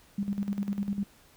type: tone with tremolo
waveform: sine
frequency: 200.6 Hz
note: G3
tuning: 40 cents sharp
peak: -26 dBFS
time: 0.18-1.04 s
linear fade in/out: 5 ms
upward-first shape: square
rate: 10 Hz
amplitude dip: 70%
effects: pink hiss -59 dBFS RMS until 1.36 s